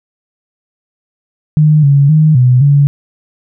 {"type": "tone with pitch steps", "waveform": "sine", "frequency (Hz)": [152.7, 140.8, 155.2, 125.7, 142.5], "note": ["D#3", "C#3", "D#3", "B2", "C#3"], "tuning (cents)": [-32, 27, -4, 31, 48], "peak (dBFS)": -4, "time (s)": [1.57, 2.87], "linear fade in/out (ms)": 0, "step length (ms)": 260, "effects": []}